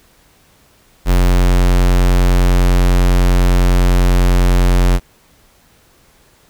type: tone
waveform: square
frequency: 44.99 Hz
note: F#1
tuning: 48 cents flat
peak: -9 dBFS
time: 1.05-5 s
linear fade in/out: 50 ms
effects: pink hiss -51 dBFS RMS until 6.49 s